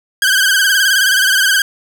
sawtooth tone with vibrato, 1568 Hz, G6, in tune, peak -6 dBFS, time 0.22-1.62 s, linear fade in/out 2 ms, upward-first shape sine, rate 19 Hz, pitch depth 82 cents each way, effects none

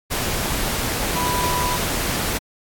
sine tone in noise, 987.8 Hz, B5, in tune, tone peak -22 dBFS, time 1.15-1.77 s, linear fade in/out 20 ms, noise pink, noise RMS -23 dBFS, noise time 0.1-2.39 s, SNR -2 dB, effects AAC 64 kbps

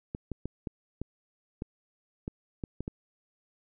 clicks, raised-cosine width 3 ms, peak -21 dBFS, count 10, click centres 0.149 / 0.317 / 0.456 / 0.672 / 1.016 / 1.621 / 2.279 / 2.638 / 2.806 / 2.879 s, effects none

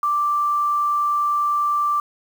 sine tone with quantisation, 1175 Hz, D6, 1 cent sharp, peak -17 dBFS, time 0.03-2 s, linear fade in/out 2 ms, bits 7, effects none

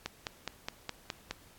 click train, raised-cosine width 0.2 ms, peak -17 dBFS, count 7, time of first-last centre 0.06-1.31 s, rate 4.8 Hz, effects pink hiss -59 dBFS RMS until 1.58 s + AAC 64 kbps

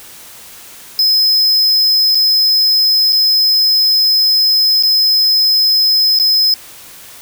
square tone with dropouts, 5100 Hz, D#8, 42 cents sharp, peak -9 dBFS, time 0.99-6.54 s, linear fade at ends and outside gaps 1 ms, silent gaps 2.148-2.153 / 3.124-3.129 / 4.826-4.834 / 6.189-6.198 s, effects white hiss -36 dBFS RMS until 7.21 s

